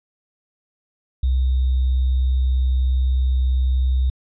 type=tone with sample-and-hold; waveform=sine; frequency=64.2 Hz; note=C2; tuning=32 cents flat; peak=-15 dBFS; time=1.23-4.1 s; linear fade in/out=5 ms; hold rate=3675 Hz; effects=resampled to 11025 Hz